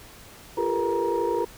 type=tone cluster; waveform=sine; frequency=346.3 / 400.2 / 452.9 / 483.8 / 943 Hz; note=F4 / G4 / A#4 / B4 / A#5; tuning=-15 / +36 / -50 / -36 / +20 cents; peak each=-28 dBFS; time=0.57-1.45 s; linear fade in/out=10 ms; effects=tanh soft clip ceiling -14 dBFS + pink hiss -47 dBFS RMS until 1.57 s